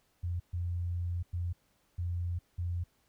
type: tone bursts at uneven times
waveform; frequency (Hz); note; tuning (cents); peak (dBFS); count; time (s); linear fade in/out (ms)
sine; 87.31; F2; 0; -31; 5; 0.23-0.4 / 0.53-1.23 / 1.33-1.53 / 1.98-2.39 / 2.58-2.84; 10
effects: pink hiss -72 dBFS RMS until 3.08 s